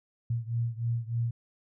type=beating tone pair; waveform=sine; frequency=115.8 / 119.1 Hz; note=A#2 / A#2; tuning=-11 / +38 cents; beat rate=3.3 Hz; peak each=-30 / -32 dBFS; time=0.3-1.31 s; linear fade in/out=5 ms; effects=none